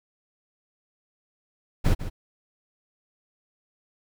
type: noise with echo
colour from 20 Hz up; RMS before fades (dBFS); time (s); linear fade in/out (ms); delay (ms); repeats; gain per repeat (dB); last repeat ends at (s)
brown; -19; 1.84-1.95; 20; 150; 1; -12; 2.1
effects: none